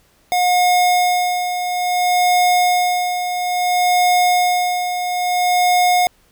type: tone with tremolo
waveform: square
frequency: 720 Hz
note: F#5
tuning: 47 cents flat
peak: -12 dBFS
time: 0.32-6.07 s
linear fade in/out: 0 ms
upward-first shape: sine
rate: 0.59 Hz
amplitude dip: 60%
effects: pink hiss -56 dBFS RMS until 6.31 s